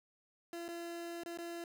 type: tone with dropouts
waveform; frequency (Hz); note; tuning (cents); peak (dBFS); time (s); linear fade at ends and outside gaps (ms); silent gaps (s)
30% pulse; 340.5; F4; -44; -39; 0.53-1.64; 1; 0.681-0.687 / 1.235-1.26 / 1.374-1.386
effects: none